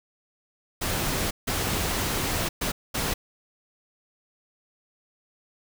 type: noise bursts at uneven times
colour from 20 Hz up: pink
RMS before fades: -27 dBFS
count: 4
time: 0.81-1.31 / 1.47-2.49 / 2.61-2.72 / 2.94-3.14 s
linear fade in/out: 10 ms
effects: none